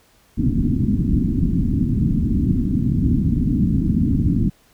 white low-pass noise, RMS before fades -18 dBFS, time 0.37-4.5 s, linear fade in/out 20 ms, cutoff 280 Hz, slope 48 dB/octave, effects pink hiss -56 dBFS RMS until 4.73 s

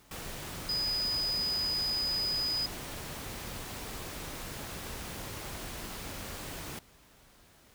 sine tone in noise, 4978 Hz, D#8, in tune, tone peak -29 dBFS, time 0.69-2.66 s, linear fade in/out 2 ms, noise pink, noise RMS -41 dBFS, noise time 0.11-6.79 s, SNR +9 dB, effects pink hiss -60 dBFS RMS until 7.74 s

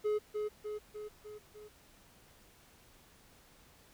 triangle tone with echo, 422.6 Hz, G#4, 30 cents sharp, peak -27 dBFS, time 0.04-0.19 s, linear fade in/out 20 ms, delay 300 ms, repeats 5, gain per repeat -4 dB, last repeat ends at 1.69 s, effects pink hiss -62 dBFS RMS until 3.93 s

